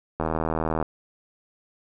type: click train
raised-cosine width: 1 ms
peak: -11 dBFS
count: 51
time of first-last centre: 0.2-0.827 s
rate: 79.8 Hz
effects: none